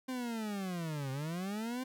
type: linear two-way sweep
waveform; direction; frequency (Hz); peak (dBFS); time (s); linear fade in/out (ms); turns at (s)
40% pulse; down then up; 261.6 to 130 to 261.6; -35; 0.08-1.84; 10; 1.11
effects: none